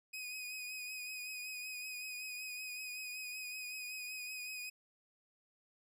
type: tone with vibrato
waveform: sawtooth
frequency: 2500 Hz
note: D#7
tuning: 8 cents sharp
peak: -39 dBFS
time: 0.13-4.7 s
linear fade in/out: 10 ms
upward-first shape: triangle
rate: 5.3 Hz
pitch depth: 37 cents each way
effects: none